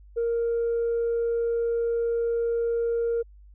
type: tone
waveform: sine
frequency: 466.2 Hz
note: A#4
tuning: in tune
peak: -21 dBFS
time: 0.16-3.23 s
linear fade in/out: 20 ms
effects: tanh soft clip ceiling -20 dBFS + added 50 Hz sine -47 dBFS peak until 3.54 s